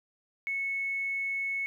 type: tone with tanh clipping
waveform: triangle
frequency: 2202 Hz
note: C#7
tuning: 12 cents flat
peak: -29 dBFS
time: 0.47-1.66 s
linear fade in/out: 0 ms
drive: 3 dB
effects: none